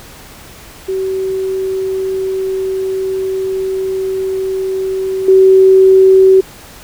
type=tone with level steps; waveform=sine; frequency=380.6 Hz; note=F#4; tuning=49 cents sharp; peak=-14 / -3 dBFS; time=0.88-6.41 s; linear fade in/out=10 ms; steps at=5.28 s; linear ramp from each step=5 ms; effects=pink hiss -36 dBFS RMS until 6.83 s